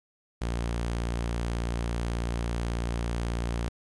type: tone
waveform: sawtooth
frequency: 58.27 Hz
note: A#1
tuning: in tune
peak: -24 dBFS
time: 0.41-3.69 s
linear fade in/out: 10 ms
effects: resampled to 24000 Hz + 10-bit